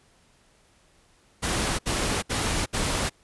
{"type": "noise bursts", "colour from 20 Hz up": "pink", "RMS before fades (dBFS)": -26, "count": 4, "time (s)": [1.42, 3.098], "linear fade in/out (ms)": 20, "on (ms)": 370, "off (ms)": 66, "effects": ["pink hiss -61 dBFS RMS until 3.23 s", "resampled to 24000 Hz"]}